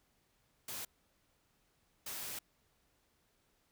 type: noise bursts at uneven times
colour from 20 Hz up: white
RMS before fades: -43 dBFS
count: 2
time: 0.68-0.85 / 2.06-2.39 s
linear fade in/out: 5 ms
effects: pink hiss -75 dBFS RMS until 3.71 s